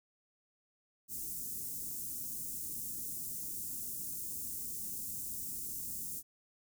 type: band-stop noise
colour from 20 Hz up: white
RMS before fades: -41 dBFS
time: 1.08-6.23 s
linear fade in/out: 50 ms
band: 310 to 7000 Hz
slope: 24 dB/octave
effects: none